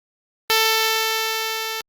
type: tone with level ramp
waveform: 5% pulse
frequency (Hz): 443.5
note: A4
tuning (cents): +14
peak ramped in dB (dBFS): -3 to -14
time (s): 0.5-1.81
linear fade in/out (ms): 0
effects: Opus 32 kbps